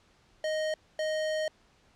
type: tone bursts at uneven times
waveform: square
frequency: 622.3 Hz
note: D#5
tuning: in tune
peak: -29 dBFS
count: 2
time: 0.44-0.74 / 0.99-1.48 s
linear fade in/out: 2 ms
effects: pink hiss -64 dBFS RMS until 1.95 s + low-pass 6000 Hz 12 dB/octave